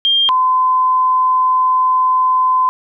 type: tone pair in turn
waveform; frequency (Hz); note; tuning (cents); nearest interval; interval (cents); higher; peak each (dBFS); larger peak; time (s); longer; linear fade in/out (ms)
sine; 3200 / 1023.2; G7 / C6; +35 / -39; octave + minor sixth; 1974; first; -10; neither; 0.05-0.29 / 0.29-2.69; second; 0
effects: none